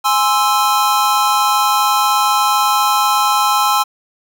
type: chord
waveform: square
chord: Ab augmented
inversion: none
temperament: equal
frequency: 830.6 / 1046.5 / 1318.5 Hz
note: Ab5 / C6 / E6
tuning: 0 / 0 / 0 cents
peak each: -17 dBFS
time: 0.04-3.84 s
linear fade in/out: 20 ms
effects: none